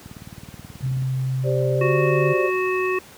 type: click train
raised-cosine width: 5 ms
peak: -24 dBFS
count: 19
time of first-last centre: 0.06-1.023 s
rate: 18.7 Hz
type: tone with pitch glide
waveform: sine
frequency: 130.81 to 144.31 Hz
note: C3 to D3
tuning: 0 to -30 cents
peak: -20 dBFS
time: 0.82-2.34 s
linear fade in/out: 20 ms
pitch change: +170 cents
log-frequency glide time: 1.74-2.01 s
type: chord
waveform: sine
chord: G suspended fourth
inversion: none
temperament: equal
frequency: 392 / 523.3 / 587.3 Hz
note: G4 / C5 / D5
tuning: 0 / 0 / 0 cents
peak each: -25 dBFS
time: 1.43-2.51 s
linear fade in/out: 50 ms
type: harmonic tone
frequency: 370 Hz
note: F#4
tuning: in tune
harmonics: 1 / 3 / 5 / 7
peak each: -21 / -27 / -30 / -28 dBFS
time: 1.81-2.99 s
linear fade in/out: 5 ms
effects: pink hiss -45 dBFS RMS until 3.17 s + high-pass 80 Hz 12 dB/octave